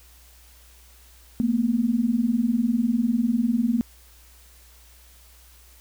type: tone pair together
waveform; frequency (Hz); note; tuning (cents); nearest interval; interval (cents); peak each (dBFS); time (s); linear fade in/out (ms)
sine; 224 / 244; A3 / B3; +31 / -21; minor second; 148; -22; 1.4-3.81; 0
effects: added 60 Hz sine -51 dBFS peak until 5.8 s + white hiss -54 dBFS RMS until 5.8 s